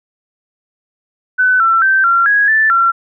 sine tone with pitch steps, 1506 / 1344 / 1555 / 1373 / 1658 / 1760 / 1363 Hz, F#6 / E6 / G6 / F6 / G#6 / A6 / F6, +30 / +33 / -14 / -30 / -3 / 0 / -43 cents, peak -8 dBFS, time 1.38-2.92 s, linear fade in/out 20 ms, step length 220 ms, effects none

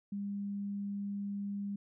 sine tone, 201.2 Hz, G3, 45 cents sharp, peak -35 dBFS, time 0.12-1.76 s, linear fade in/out 5 ms, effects none

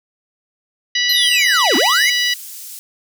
harmonic tone, 980 Hz, B5, 14 cents flat, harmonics 2 / 3 / 4 / 5 / 6, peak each -19 / -19 / -21 / -23 / -27 dBFS, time 0.95-2.34 s, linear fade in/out 5 ms
square linear two-way sweep, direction down then up, 4196 to 229.5 to 2264 Hz, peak -15 dBFS, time 1.09-2.1 s, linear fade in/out 5 ms, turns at 1.76 s
pink high-pass noise, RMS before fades -33 dBFS, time 1.73-2.79 s, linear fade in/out 0 ms, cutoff 7300 Hz, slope 12 dB/octave
effects none

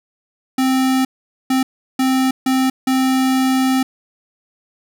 square tone bursts at uneven times, 261.6 Hz, C4, in tune, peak -14 dBFS, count 5, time 0.58-1.05 / 1.5-1.63 / 1.99-2.31 / 2.46-2.7 / 2.87-3.83 s, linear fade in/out 5 ms, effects none

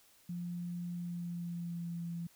sine tone with pitch glide, 174.61 to 169.93 Hz, F3 to F3, 0 to -47 cents, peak -37 dBFS, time 0.29-2.27 s, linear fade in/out 5 ms, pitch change -47 cents, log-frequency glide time 0.95-2.03 s, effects white hiss -65 dBFS RMS until 2.35 s

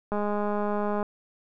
click train, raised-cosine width 1 ms, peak -16 dBFS, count 189, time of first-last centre 0.12-1.028 s, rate 207 Hz, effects none

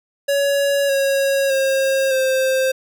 square tone with pitch steps, 562 / 549.5 / 537.2 / 525.3 Hz, C#5 / C#5 / C5 / C5, +24 / -15 / +46 / +7 cents, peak -16 dBFS, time 0.28-2.72 s, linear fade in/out 10 ms, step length 610 ms, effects none

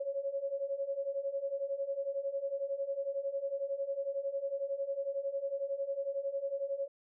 sine beating tone pair, 546 / 557 Hz, C#5 / C#5, -26 / +8 cents, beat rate 11 Hz, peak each -38 / -35 dBFS, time 0-6.88 s, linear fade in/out 10 ms, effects none

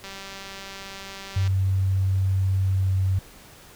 click train, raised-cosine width 0.2 ms, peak -21 dBFS, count 281, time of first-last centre 0.04-1.476 s, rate 195 Hz
sine tone with pitch glide, 95.4 to 94.69 Hz, G2 to F#2, -47 to +41 cents, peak -19 dBFS, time 1.36-3.19 s, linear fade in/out 5 ms, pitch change -12 cents, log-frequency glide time 2.68-2.96 s
effects pink hiss -48 dBFS RMS until 3.75 s

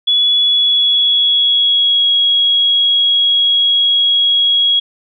sine tone with pitch glide, 3400 to 3313 Hz, G#7 to G#7, +40 to -5 cents, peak -9 dBFS, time 0.07-4.8 s, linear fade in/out 10 ms, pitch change -45 cents, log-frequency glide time 0.39-2.08 s, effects none

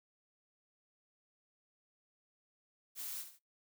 blue noise with echo, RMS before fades -43 dBFS, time 2.95-3.25 s, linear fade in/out 50 ms, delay 72 ms, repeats 2, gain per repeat -9 dB, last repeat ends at 3.394 s, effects noise-tail reverb RT60 0.2 s tail -24 dB re dry

